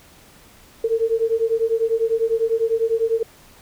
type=beating tone pair; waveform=sine; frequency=448.3 / 458.3 Hz; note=A4 / A#4; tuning=+32 / -29 cents; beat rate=10 Hz; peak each=-20 dBFS; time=0.84-3.23 s; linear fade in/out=5 ms; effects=pink hiss -49 dBFS RMS until 3.61 s